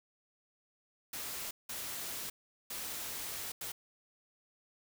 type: noise bursts at uneven times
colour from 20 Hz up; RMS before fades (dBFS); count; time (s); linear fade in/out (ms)
white; -41; 4; 1.13-1.51 / 1.69-2.3 / 2.7-3.52 / 3.61-3.72; 5
effects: none